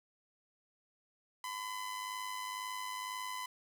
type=tone with amplitude modulation; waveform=sawtooth; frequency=1011 Hz; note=B5; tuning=40 cents sharp; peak=-33 dBFS; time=1.44-3.46 s; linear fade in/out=2 ms; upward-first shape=sine; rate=102 Hz; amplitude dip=50%; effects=none